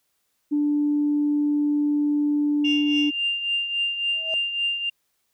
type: tone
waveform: sine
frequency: 293.7 Hz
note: D4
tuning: in tune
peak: -18 dBFS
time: 0.51-3.11 s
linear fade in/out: 20 ms
type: tone with tremolo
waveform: sine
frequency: 2794 Hz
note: F7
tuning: in tune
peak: -19 dBFS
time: 2.64-4.9 s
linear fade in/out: 10 ms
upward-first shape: triangle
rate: 3.6 Hz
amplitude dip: 65%
type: tone with exponential growth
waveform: sine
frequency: 645 Hz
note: E5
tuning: 38 cents flat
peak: -27 dBFS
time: 4.05-4.34 s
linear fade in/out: 0 ms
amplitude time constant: 63 ms
effects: tanh soft clip ceiling -13 dBFS + white hiss -72 dBFS RMS until 5.33 s